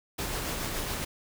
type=noise with tremolo; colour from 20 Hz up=pink; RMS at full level=-32 dBFS; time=0.18-1.05 s; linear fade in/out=10 ms; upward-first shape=sine; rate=7.1 Hz; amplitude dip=25%; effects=none

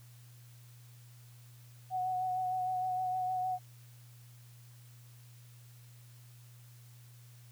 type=tone with vibrato; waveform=sine; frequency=740 Hz; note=F#5; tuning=in tune; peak=-31 dBFS; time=1.9-3.59 s; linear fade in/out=50 ms; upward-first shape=sine; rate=6.5 Hz; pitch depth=19 cents each way; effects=added 120 Hz sine -53 dBFS peak until 7.51 s + white hiss -63 dBFS RMS until 7.51 s

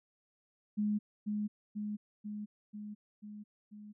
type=tone with echo; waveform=sine; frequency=209.3 Hz; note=G#3; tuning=14 cents sharp; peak=-29 dBFS; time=0.77-0.99 s; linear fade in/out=20 ms; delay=490 ms; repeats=6; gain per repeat=-3 dB; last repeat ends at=3.93 s; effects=none

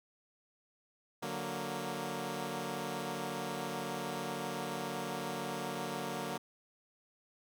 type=chord; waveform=10% pulse; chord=D augmented; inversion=none; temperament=equal; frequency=146.83 / 185 / 233.1 Hz; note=D3 / F#3 / A#3; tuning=0 / 0 / 0 cents; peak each=-34 / -33 / -32 dBFS; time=1.22-6.38 s; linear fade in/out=10 ms; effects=none

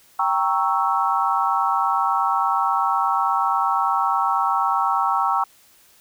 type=chord; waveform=sine; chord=G diminished seventh; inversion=none; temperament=equal; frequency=784 / 932.3 / 1108.7 / 1318.5 Hz; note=G5 / Bb5 / Db6 / Fb6; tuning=0 / 0 / 0 / 0 cents; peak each=-23 dBFS; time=0.19-5.44 s; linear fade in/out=5 ms; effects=white hiss -54 dBFS RMS until 6 s

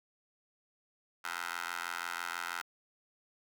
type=tone with high-pass filter; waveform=15% pulse; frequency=86.1 Hz; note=F2; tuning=24 cents flat; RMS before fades=-39 dBFS; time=1.24-2.62 s; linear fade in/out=10 ms; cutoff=1300 Hz; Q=2.5; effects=none

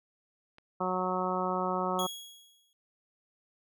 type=click; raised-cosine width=0.3 ms; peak=-36 dBFS; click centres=0.584 s
type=harmonic tone; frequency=183.9 Hz; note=F#3; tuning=10 cents flat; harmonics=1 / 2 / 3 / 4 / 5 / 6 / 7; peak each=-36 / -36 / -36 / -36 / -36 / -36 / -36 dBFS; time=0.8-2.07 s; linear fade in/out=10 ms
type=tone with exponential decay; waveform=sawtooth; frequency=3322 Hz; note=G#7; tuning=in tune; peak=-29 dBFS; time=1.99-2.73 s; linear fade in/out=1 ms; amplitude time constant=160 ms
effects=none

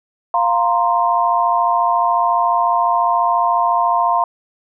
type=chord; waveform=sine; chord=F suspended fourth; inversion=none; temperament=equal; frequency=698.5 / 932.3 / 1046.5 Hz; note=F5 / Bb5 / C6; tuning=0 / 0 / 0 cents; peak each=-17 dBFS; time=0.34-4.24 s; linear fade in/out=2 ms; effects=none

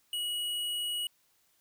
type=tone; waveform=square; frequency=2912 Hz; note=F#7; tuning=28 cents flat; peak=-32 dBFS; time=0.13-1.07 s; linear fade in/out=2 ms; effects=white hiss -70 dBFS RMS until 1.6 s

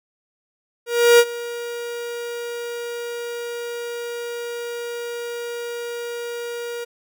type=tone with ADSR envelope; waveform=45% pulse; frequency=474.6 Hz; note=A#4; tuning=31 cents sharp; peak=-8 dBFS; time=0.86-6.85 s; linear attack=330 ms; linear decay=53 ms; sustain=-19 dB; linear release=16 ms; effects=none

